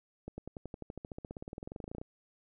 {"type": "accelerating click train", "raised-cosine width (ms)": 2, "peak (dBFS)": -28, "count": 30, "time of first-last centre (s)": [0.28, 2.015], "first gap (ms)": 100, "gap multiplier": 0.96, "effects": []}